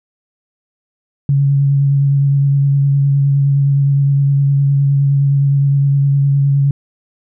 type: tone with vibrato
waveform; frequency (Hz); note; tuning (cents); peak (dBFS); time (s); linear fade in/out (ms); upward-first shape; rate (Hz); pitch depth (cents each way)
sine; 139.7; C#3; +14; -9; 1.29-6.71; 2; triangle; 9.7; 20
effects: none